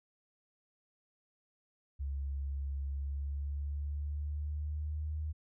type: tone with pitch glide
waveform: sine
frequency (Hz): 69.3 to 76.89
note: C#2 to D#2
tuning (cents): 0 to -20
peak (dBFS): -34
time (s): 1.99-5.33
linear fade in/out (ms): 20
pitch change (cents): +180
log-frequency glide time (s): 2.9-5.2
effects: none